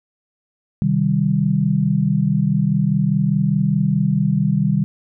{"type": "chord", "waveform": "sine", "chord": "C minor", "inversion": "none", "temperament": "equal", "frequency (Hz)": [130.81, 155.56, 196], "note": ["C3", "Eb3", "G3"], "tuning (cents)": [0, 0, 0], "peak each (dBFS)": [-21, -18, -18], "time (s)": [0.82, 4.84], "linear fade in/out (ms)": 0, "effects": []}